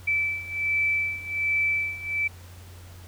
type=beating tone pair; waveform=sine; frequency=2318 / 2319.3 Hz; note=D7 / D7; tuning=-23 / -22 cents; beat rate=1.3 Hz; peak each=-28 / -25 dBFS; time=0.07-2.28 s; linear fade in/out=10 ms; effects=added 89 Hz sine -43 dBFS peak until 3.07 s + pink hiss -51 dBFS RMS until 3.07 s